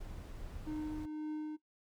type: noise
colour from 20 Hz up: brown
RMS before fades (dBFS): -46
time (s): 0-1.06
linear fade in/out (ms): 10
type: tone with tremolo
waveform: triangle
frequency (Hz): 306.3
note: D#4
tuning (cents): -27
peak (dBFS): -34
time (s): 0.66-1.57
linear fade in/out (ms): 20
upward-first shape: triangle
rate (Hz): 1.9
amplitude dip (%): 40
effects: noise-tail reverb RT60 0.1 s tail -19 dB re dry